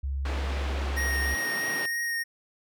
sine tone, 68.4 Hz, C#2, 23 cents flat, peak -27 dBFS, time 0.03-1.35 s, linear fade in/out 10 ms
pink band-pass noise, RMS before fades -37 dBFS, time 0.25-1.86 s, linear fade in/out 5 ms, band 240 to 3300 Hz, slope 12 dB/octave
square tone with vibrato, 1864.7 Hz, A#6, in tune, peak -28 dBFS, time 0.96-2.24 s, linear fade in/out 20 ms, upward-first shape triangle, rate 3.1 Hz, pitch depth 14 cents each way
effects none

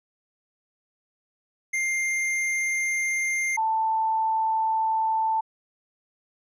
square / sine tone pair in turn, 2106 / 885.5 Hz, C7 / A5, +11 / +11 cents, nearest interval octave + minor third, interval 1500 cents, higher first, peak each -24 / -21 dBFS, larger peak second, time 1.73-3.57 / 3.57-5.41 s, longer neither, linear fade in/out 10 ms, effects low-pass 10000 Hz 12 dB/octave

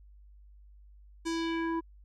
square tone with low-pass filter sweep, 330 Hz, E4, 2 cents sharp, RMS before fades -32 dBFS, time 1.25-1.81 s, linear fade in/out 20 ms, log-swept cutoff 8000 to 950 Hz, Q 1.8, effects added 50 Hz sine -52 dBFS peak until 2.04 s

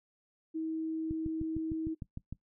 sine tone, 320 Hz, D#4, 49 cents sharp, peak -32 dBFS, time 0.54-1.95 s, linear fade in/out 20 ms
click train, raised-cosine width 5 ms, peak -27 dBFS, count 9, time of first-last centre 1.11-2.326 s, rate 6.58 Hz
effects noise-tail reverb RT60 0.1 s tail -19 dB re dry

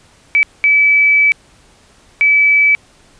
sine tone bursts at uneven times, 2299 Hz, D7, 37 cents flat, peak -7 dBFS, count 3, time 0.35-0.43 / 0.64-1.32 / 2.21-2.75 s, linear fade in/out 0 ms, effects pink hiss -48 dBFS RMS until 3.19 s + resampled to 22050 Hz

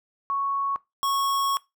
sine / square tone pair in turn, 1108.7 / 1102.4 Hz, C#6 / C#6, 0 / -10 cents, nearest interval unison, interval 10 cents, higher first, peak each -23 dBFS, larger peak neither, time 0.3-0.76 / 1.03-1.57 s, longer second, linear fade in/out 0 ms, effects noise-tail reverb RT60 0.2 s tail -21 dB re dry

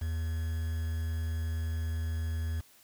triangle tone with quantisation, 80.9 Hz, E2, 32 cents flat, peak -28 dBFS, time 0.01-2.61 s, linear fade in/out 10 ms, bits 8, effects white hiss -60 dBFS RMS until 2.83 s

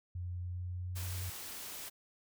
sine tone with pitch glide, 88.9 to 91.19 Hz, F2 to F#2, +31 to -25 cents, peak -37 dBFS, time 0.15-1.3 s, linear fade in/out 5 ms, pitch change +44 cents, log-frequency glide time 0.4-1.15 s
white noise, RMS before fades -45 dBFS, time 0.95-1.9 s, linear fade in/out 20 ms
effects none

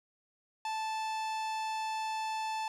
45% pulse tone, 877 Hz, A5, 6 cents flat, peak -33 dBFS, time 0.65-2.68 s, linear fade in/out 2 ms, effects low-pass 7000 Hz 12 dB/octave + 11-bit

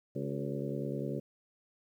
harmonic tone with a mistuned harmonic, 70 Hz, C#2, 18 cents sharp, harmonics 2 / 3 / 4 / 5 / 6 / 7 / 8, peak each -38 / -40 / -41 / -42 / -43 / -43 / -44 dBFS, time 0.15-1.2 s, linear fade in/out 10 ms, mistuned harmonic 5, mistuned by +63 cents, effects 11-bit

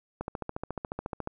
click train, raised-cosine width 1 ms, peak -19 dBFS, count 16, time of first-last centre 0.21-1.274 s, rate 14.1 Hz, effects none

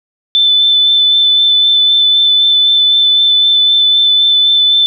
sine tone with vibrato, 3520 Hz, A7, in tune, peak -6 dBFS, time 0.35-4.86 s, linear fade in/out 0 ms, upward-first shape sine, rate 3.9 Hz, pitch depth 12 cents each way, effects none

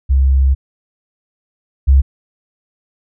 sine tone pair in turn, 67 / 67.62 Hz, C2 / C#2, +42 / -42 cents, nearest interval unison, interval 16 cents, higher second, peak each -8 / -5 dBFS, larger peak second, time 0.09-0.55 / 1.87-2.02 s, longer first, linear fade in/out 20 ms, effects none

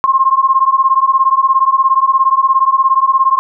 sine beating tone pair, 1058 / 1075 Hz, C6 / C6, +19 / +47 cents, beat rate 17 Hz, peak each -11 dBFS, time 0.04-3.39 s, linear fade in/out 0 ms, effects none

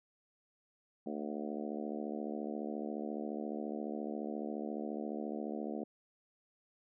harmonic tone with a mistuned harmonic, 74.4 Hz, D2, 23 cents sharp, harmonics 3 / 4 / 5 / 6 / 7 / 8 / 9 / 10, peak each -41 / -43 / -45 / -47 / -48 / -49 / -50 / -51 dBFS, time 1.06-5.84 s, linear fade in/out 5 ms, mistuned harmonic 10, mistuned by -22 cents, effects none

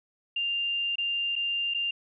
sine tone with dropouts, 2794 Hz, F7, in tune, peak -26 dBFS, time 0.36-1.91 s, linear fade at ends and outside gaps 5 ms, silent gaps 0.957-0.982 / 1.356-1.361 / 1.739-1.745 s, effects none

